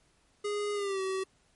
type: tone with pitch glide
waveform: square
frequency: 413 to 380.9 Hz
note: G#4 to G4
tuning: -10 to -50 cents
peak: -31 dBFS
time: 0.44-1.24 s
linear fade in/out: 10 ms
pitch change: -140 cents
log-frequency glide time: 0.74-1.01 s
effects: pink hiss -68 dBFS RMS until 1.55 s + MP3 48 kbps